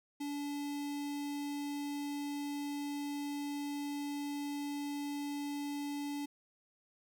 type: tone with notch filter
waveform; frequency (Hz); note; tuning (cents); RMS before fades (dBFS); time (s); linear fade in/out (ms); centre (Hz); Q
square; 287.8; D4; -35; -39; 0.2-6.26; 10; 1400; 1.8
effects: 12-bit